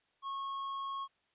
triangle tone with hard clipping, 1094 Hz, C#6, 23 cents flat, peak -38 dBFS, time 0.22-1.08 s, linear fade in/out 50 ms, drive 9 dB, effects white hiss -75 dBFS RMS until 1.34 s + resampled to 8000 Hz

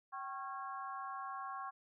harmonic tone with a mistuned harmonic, 273.5 Hz, C#4, 23 cents flat, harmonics 3 / 4 / 5 / 6, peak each -47 / -43 / -51 / -54 dBFS, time 0.12-1.71 s, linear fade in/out 20 ms, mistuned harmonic 3, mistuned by -100 cents, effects none

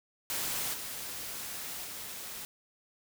white noise with level steps, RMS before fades -34 / -40 / -42 dBFS, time 0.3-2.45 s, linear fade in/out 0 ms, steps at 0.73 / 1.84 s, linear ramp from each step 10 ms, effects none

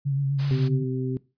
sine tone with vibrato, 138.59 Hz, C#3, in tune, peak -21 dBFS, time 0.05-0.84 s, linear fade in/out 20 ms, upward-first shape sine, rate 7.9 Hz, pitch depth 34 cents each way
white noise, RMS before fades -37 dBFS, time 0.38-0.69 s, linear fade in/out 20 ms
harmonic tone, 129.3 Hz, C3, 20 cents flat, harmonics 1 / 2 / 3, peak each -27 / -30 / -32 dBFS, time 0.51-1.17 s, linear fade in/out 0 ms
effects noise-tail reverb RT60 0.3 s tail -21 dB re dry + resampled to 11025 Hz

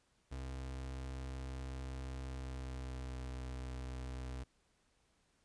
35% pulse tone with pitch glide, 65.41 to 63.77 Hz, C2 to C2, 0 to -44 cents, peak -40 dBFS, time 0.31-4.44 s, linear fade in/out 10 ms, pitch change -44 cents, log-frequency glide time 2.25-3.23 s, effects pink hiss -75 dBFS RMS until 5.44 s + resampled to 22050 Hz

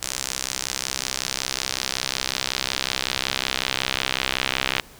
sawtooth tone with band-pass filter sweep, 65.41 Hz, C2, in tune, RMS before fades -27 dBFS, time 0.02-4.8 s, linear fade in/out 0 ms, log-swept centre 7100 to 2900 Hz, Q 1.4, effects pink hiss -47 dBFS RMS until 4.99 s

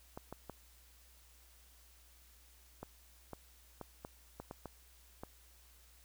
clicks, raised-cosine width 1 ms, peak -30 dBFS, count 11, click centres 0.175 / 0.326 / 0.497 / 2.83 / 3.333 / 3.813 / 4.049 / 4.4 / 4.511 / 4.657 / 5.235 s, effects added 60 Hz sine -63 dBFS peak until 6.04 s + white hiss -65 dBFS RMS until 6.04 s

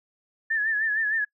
sine tone with vibrato, 1742 Hz, A6, 18 cents flat, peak -22 dBFS, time 0.5-1.25 s, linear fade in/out 10 ms, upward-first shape sine, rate 6.5 Hz, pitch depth 71 cents each way, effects noise-tail reverb RT60 0.1 s tail -25 dB re dry

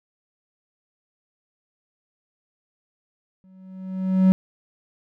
triangle tone with exponential growth, 187.9 Hz, F#3, 27 cents sharp, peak -8 dBFS, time 3.44-4.32 s, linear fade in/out 0 ms, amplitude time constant 190 ms, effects none

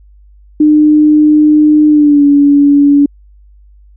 sine tone with pitch glide, 302.6 to 285.6 Hz, D#4 to D4, -48 to -48 cents, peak -3 dBFS, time 0.6-3.06 s, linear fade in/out 5 ms, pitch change -100 cents, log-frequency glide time 1.89-2.24 s, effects added 50 Hz sine -38 dBFS peak until 3.96 s

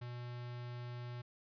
square tone with notch filter, 121.6 Hz, B2, 26 cents flat, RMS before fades -45 dBFS, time 0.01-1.22 s, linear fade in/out 10 ms, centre 440 Hz, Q 2, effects resampled to 11025 Hz

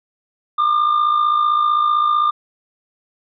triangle tone with amplitude modulation, 1200 Hz, D6, 37 cents sharp, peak -9 dBFS, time 0.58-2.31 s, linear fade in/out 10 ms, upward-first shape sine, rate 55.6 Hz, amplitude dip 55%, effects resampled to 11025 Hz

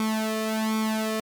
sawtooth tone with flanger, 218.9 Hz, A3, 9 cents flat, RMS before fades -26 dBFS, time 0-1.2 s, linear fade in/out 2 ms, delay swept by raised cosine 0.87 to 1.67 ms, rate 1.3 Hz, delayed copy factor +0.85, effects MP3 96 kbps

